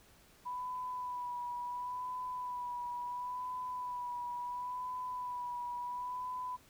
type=tone with vibrato; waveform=sine; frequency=987.8 Hz; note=B5; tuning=in tune; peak=-37 dBFS; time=0.45-6.57 s; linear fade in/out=20 ms; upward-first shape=sine; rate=0.72 Hz; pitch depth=28 cents each way; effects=pink hiss -63 dBFS RMS until 6.69 s